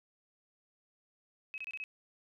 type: tone bursts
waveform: sine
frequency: 2556 Hz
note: D#7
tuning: 46 cents sharp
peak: -38 dBFS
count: 5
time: 1.54-1.839 s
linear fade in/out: 0 ms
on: 39 ms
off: 26 ms
effects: none